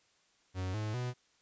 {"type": "tone with pitch steps", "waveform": "45% pulse", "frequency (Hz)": [92.9, 107.33, 124.01], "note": ["F#2", "A2", "B2"], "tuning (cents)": [7, -43, 8], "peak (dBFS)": -34, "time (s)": [0.54, 1.14], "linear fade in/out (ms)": 50, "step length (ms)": 200, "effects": ["white hiss -70 dBFS RMS until 1.41 s", "resampled to 16000 Hz"]}